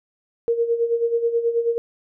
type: tone with tremolo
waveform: sine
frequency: 466.2 Hz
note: A#4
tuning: in tune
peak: -15 dBFS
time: 0.48-1.78 s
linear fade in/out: 0 ms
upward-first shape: sine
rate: 9.3 Hz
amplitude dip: 70%
effects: none